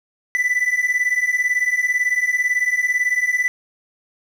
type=beating tone pair; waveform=triangle; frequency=1975.5 / 1993.5 Hz; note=B6 / B6; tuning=0 / +16 cents; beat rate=18 Hz; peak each=-19 / -17 dBFS; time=0.35-3.48 s; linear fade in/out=0 ms; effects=8-bit